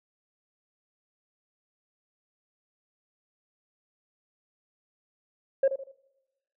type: tone with echo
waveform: sine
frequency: 541 Hz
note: C#5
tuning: 42 cents flat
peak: -16 dBFS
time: 5.63-5.68 s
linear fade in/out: 5 ms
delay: 79 ms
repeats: 3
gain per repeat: -10 dB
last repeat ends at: 5.917 s
effects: noise-tail reverb RT60 1.0 s tail -24 dB re dry + tanh soft clip ceiling -16 dBFS